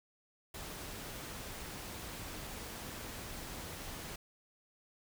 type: noise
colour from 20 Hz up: pink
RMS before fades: -45 dBFS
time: 0.54-4.16 s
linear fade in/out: 5 ms
effects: none